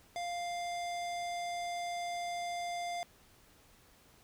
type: tone with low-pass filter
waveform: square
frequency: 698.5 Hz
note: F5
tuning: in tune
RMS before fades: -38 dBFS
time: 0.16-3.03 s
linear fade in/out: 0 ms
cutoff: 7600 Hz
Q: 0.99
effects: pink hiss -63 dBFS RMS until 4.23 s